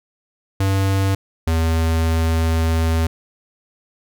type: tone pair in turn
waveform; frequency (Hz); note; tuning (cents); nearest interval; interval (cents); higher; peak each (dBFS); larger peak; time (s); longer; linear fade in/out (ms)
square; 97.1 / 81.47; G2 / E2; -16 / -20; minor third; 304; first; -16; neither; 0.6-1.15 / 1.47-3.07; second; 5
effects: none